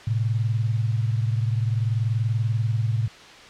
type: tone pair together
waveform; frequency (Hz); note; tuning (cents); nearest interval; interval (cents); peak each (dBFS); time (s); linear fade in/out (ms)
sine; 110 / 130.51; A2 / C3; 0 / -4; minor third; 296; -21 / -27; 0.07-3.08; 5
effects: white hiss -44 dBFS RMS until 3.49 s + low-pass 4000 Hz 12 dB/octave